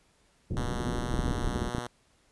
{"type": "low-pass noise", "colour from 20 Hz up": "pink", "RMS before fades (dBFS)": -32, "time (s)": [0.5, 1.7], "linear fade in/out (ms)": 10, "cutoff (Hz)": 390, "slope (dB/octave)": 24}
{"type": "tone", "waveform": "5% pulse", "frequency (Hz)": 121.3, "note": "B2", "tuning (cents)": -31, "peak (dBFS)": -24, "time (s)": [0.57, 1.87], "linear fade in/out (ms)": 0}
{"type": "clicks", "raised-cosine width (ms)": 3, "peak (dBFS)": -18, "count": 9, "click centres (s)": [1.141, 1.192, 1.281, 1.311, 1.476, 1.56, 1.62, 1.749, 1.783]}
{"effects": ["pink hiss -66 dBFS RMS until 2.31 s", "resampled to 24000 Hz"]}